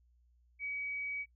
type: tone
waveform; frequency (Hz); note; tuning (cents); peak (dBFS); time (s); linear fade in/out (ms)
sine; 2270; C#7; +41; -36; 0.59-1.26; 50
effects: noise-tail reverb RT60 0.1 s tail -22 dB re dry + added 60 Hz sine -65 dBFS peak until 1.35 s